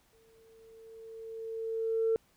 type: tone with exponential growth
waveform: sine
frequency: 450 Hz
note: A4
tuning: 39 cents sharp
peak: -23 dBFS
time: 0.13-2.16 s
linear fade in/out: 0 ms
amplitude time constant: 440 ms
effects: tanh soft clip ceiling -20 dBFS + pink hiss -68 dBFS RMS until 2.36 s